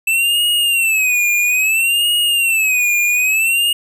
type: tone with vibrato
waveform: square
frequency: 2637 Hz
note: E7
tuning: in tune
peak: -13 dBFS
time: 0.07-3.73 s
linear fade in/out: 5 ms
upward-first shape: sine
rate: 0.6 Hz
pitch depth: 150 cents each way
effects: none